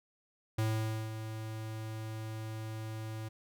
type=tone with ADSR envelope; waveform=square; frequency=110 Hz; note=A2; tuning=in tune; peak=-29 dBFS; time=0.58-3.29 s; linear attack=7 ms; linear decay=510 ms; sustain=-10 dB; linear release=13 ms; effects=none